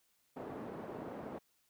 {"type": "band-pass noise", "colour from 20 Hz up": "pink", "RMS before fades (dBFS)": -45, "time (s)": [0.36, 1.39], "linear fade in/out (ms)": 10, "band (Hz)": [220, 770], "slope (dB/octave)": 12, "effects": ["white hiss -75 dBFS RMS until 1.69 s"]}